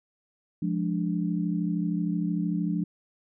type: chord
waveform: sine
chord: D diminished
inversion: first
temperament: equal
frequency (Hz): 174.61 / 207.7 / 293.7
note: F3 / Ab3 / D4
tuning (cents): 0 / 0 / 0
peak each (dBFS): -27 / -31 / -31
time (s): 0.62-2.84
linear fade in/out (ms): 5
effects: none